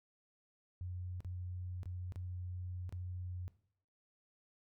sine tone with dropouts, 90.2 Hz, F#2, 44 cents flat, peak -40 dBFS, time 0.81-3.48 s, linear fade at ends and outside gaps 0 ms, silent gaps 1.205-1.247 / 1.832-1.857 / 2.122-2.159 / 2.893-2.925 s, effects noise-tail reverb RT60 0.6 s tail -17 dB re dry

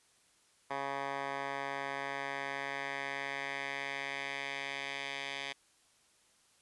10% pulse tone with band-pass filter sweep, 138.59 Hz, C#3, in tune, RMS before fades -39 dBFS, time 0.7-5.53 s, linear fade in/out 10 ms, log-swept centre 1200 to 2800 Hz, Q 1.8, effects white hiss -68 dBFS RMS until 6.61 s + resampled to 24000 Hz

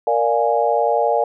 sine chord, Bb dominant seventh, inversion none, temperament equal, 466.2 / 587.3 / 698.5 / 830.6 Hz, Bb4 / D5 / F5 / Ab5, 0 / 0 / 0 / 0 cents, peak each -20 dBFS, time 0.07-1.24 s, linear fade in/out 2 ms, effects none

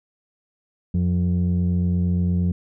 sine tone pair together, 88.6 / 177.2 Hz, F2 / F3, +25 / +25 cents, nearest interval octave, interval 1200 cents, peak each -18 dBFS, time 0.94-2.52 s, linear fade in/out 5 ms, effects tanh soft clip ceiling -15 dBFS

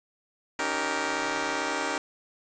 10% pulse chord, Eb dominant seventh, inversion third, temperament just, 280 / 311.1 / 388.9 / 466.7 Hz, Db4 / Eb4 / G4 / Bb4, +18 / 0 / -14 / +2 cents, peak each -25 dBFS, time 0.59-1.98 s, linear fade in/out 2 ms, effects resampled to 16000 Hz + 7-bit

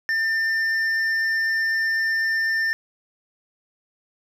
sine tone with hard clipping, 1796 Hz, A6, 35 cents sharp, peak -21 dBFS, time 0.09-2.73 s, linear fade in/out 0 ms, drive 5 dB, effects none

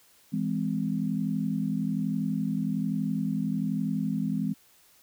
sine chord, E augmented, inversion none, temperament just, 164.81 / 206 / 257.5 Hz, E3 / G#3 / B#3, 0 / -14 / -28 cents, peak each -31 / -29 / -31 dBFS, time 0.32-4.54 s, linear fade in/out 20 ms, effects white hiss -60 dBFS RMS until 5.02 s

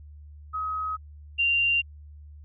sine tone pair in turn, 1269 / 2776 Hz, D#6 / F7, +34 / -11 cents, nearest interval octave + major second, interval 1355 cents, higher second, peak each -27 / -20 dBFS, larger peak second, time 0.53-0.97 / 1.38-1.82 s, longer neither, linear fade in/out 20 ms, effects added 74 Hz sine -43 dBFS peak until 2.44 s

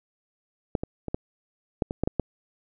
clicks, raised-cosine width 2 ms, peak -10 / -16 / -18 / -13 / -9 / -16 / -10 / -10 / -9 dBFS, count 9, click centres 0.752 / 0.835 / 1.083 / 1.145 / 1.822 / 1.909 / 2.036 / 2.075 / 2.197 s, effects none

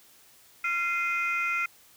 sine tone cluster, 1377 / 2087 / 2480 Hz, F6 / C7 / D#7, -25 / -5 / -6 cents, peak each -29 dBFS, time 0.64-1.66 s, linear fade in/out 5 ms, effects tanh soft clip ceiling -19 dBFS + white hiss -57 dBFS RMS until 1.96 s

